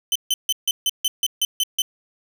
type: tone bursts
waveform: sawtooth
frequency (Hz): 3055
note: G7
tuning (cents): -45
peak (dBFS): -14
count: 10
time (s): 0.12-1.82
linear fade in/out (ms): 2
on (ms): 35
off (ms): 150
effects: none